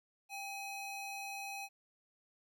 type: ring-modulated tone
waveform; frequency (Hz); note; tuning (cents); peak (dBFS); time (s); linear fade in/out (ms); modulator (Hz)
square; 1661.2; G#6; 0; -39; 0.29-1.69; 50; 871
effects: 13-bit